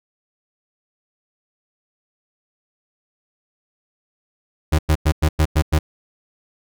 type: tone bursts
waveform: 35% pulse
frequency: 77.78 Hz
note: D#2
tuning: in tune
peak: -11 dBFS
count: 7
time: 4.72-5.79 s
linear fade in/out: 10 ms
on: 68 ms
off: 99 ms
effects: none